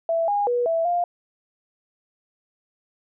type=tone with pitch steps; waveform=sine; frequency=663 / 817 / 485.4 / 660 / 701 Hz; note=E5 / G#5 / B4 / E5 / F5; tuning=+10 / -29 / -30 / +2 / +6 cents; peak=-19 dBFS; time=0.09-1.04 s; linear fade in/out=2 ms; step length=190 ms; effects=none